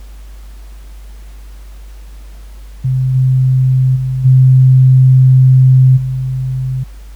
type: tone with level steps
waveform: sine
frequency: 130 Hz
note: C3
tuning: 11 cents flat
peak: -10 / -7 / -13 / -3 / -14 dBFS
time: 2.84-6.84 s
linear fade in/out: 10 ms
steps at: 3.14 / 3.95 / 4.24 / 5.96 s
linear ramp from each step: 20 ms
effects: added 50 Hz sine -29 dBFS peak until 7.15 s + pink hiss -46 dBFS RMS until 7.15 s